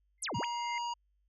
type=tone with exponential growth; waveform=sine; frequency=2093 Hz; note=C7; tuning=in tune; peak=-35 dBFS; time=0.18-0.78 s; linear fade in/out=1 ms; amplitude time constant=130 ms
type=exponential two-way sweep; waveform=sine; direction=down then up; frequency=11840 to 93 to 3505 Hz; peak=-34 dBFS; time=0.22-0.45 s; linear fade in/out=5 ms; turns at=0.37 s
type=harmonic tone; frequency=950 Hz; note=A#5; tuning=33 cents sharp; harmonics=1 / 3 / 5 / 7; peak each=-34 / -44 / -48 / -51 dBFS; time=0.34-0.94 s; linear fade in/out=10 ms
effects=added 50 Hz sine -70 dBFS peak until 1.28 s